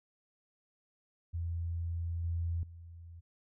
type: tone with level steps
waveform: sine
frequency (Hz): 84.5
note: E2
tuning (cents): +43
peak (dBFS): -33 / -31 / -47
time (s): 1.33-3.21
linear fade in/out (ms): 20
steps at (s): 2.24 / 2.63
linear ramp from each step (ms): 2
effects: none